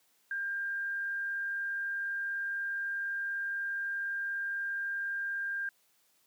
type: tone with frequency modulation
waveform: sine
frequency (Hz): 1598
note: G6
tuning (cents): +33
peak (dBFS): -32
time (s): 0.31-5.69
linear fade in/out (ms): 2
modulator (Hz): 57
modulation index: 0.2
effects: white hiss -70 dBFS RMS until 6.26 s + high-pass 150 Hz 12 dB/octave